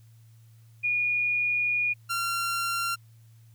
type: tone pair in turn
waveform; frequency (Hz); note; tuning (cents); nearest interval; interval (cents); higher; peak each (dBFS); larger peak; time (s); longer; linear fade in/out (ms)
sine / sawtooth; 2442 / 1375.3; D#7 / F6; -33 / -27; minor seventh; 994; first; -23; neither; 0.83-1.94 / 2.09-2.96; first; 20
effects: added 113 Hz sine -51 dBFS peak until 3.54 s + white hiss -67 dBFS RMS until 3.54 s